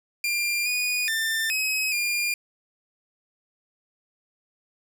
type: tone with pitch steps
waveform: sawtooth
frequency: 2392 / 2463 / 1789 / 2547 / 2408 Hz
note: D7 / D#7 / A6 / D#7 / D7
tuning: +31 / -18 / +28 / +40 / +43 cents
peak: -20 dBFS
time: 0.24-2.34 s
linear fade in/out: 2 ms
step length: 420 ms
effects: none